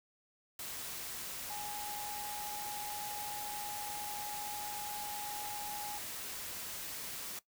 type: tone in noise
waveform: sine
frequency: 831 Hz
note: G#5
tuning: 1 cent sharp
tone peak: -42 dBFS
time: 1.5-5.98 s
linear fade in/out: 2 ms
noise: white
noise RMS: -43 dBFS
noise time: 0.59-7.39 s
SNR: -2 dB
effects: noise-tail reverb RT60 0.1 s tail -17 dB re dry